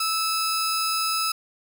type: tone pair together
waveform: sawtooth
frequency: 1310 / 5015 Hz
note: E6 / D#8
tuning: -11 / +13 cents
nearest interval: octave + major seventh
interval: 2324 cents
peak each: -21 / -24 dBFS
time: 0-1.32 s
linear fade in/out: 5 ms
effects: none